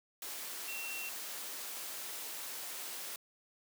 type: tone in noise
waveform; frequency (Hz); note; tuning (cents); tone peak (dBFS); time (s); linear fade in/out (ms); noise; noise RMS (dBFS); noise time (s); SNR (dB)
sine; 2720; F7; -46; -41; 0.68-1.09; 2; white; -43; 0.22-3.16; -1
effects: high-pass 300 Hz 12 dB/octave